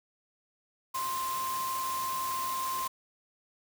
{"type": "tone in noise", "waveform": "sine", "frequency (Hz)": 1048, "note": "C6", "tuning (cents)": 2, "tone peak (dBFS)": -31, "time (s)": [0.94, 2.88], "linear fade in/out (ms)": 10, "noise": "white", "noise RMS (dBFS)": -39, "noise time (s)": [0.94, 2.88], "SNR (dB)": 5, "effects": []}